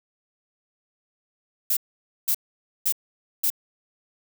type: noise bursts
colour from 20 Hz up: violet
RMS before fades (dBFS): -22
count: 4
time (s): 1.7-3.502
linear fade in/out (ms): 5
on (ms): 68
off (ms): 510
effects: none